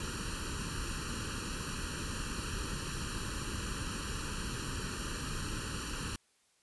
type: noise with comb filter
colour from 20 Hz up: pink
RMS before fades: -38 dBFS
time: 0-6.16 s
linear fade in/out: 2 ms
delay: 0.7 ms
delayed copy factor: +1
effects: white hiss -71 dBFS RMS until 6.62 s + resampled to 24000 Hz